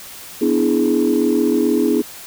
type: chord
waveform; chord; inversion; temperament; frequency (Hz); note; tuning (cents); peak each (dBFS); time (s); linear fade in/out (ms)
sine; E dominant seventh; second; equal with one note detuned; 246.9 / 293.7 / 329.6 / 418.7; B3 / D4 / E4 / G#4; 0 / 0 / 0 / +14; -18; 0.41-2.02; 10
effects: tanh soft clip ceiling -6 dBFS + white hiss -36 dBFS RMS until 2.26 s